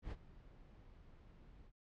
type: noise with ADSR envelope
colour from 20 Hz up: brown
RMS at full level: -42 dBFS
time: 0.02-1.72 s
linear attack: 92 ms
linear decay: 44 ms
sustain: -18 dB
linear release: 63 ms
effects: low-pass 4000 Hz 12 dB/octave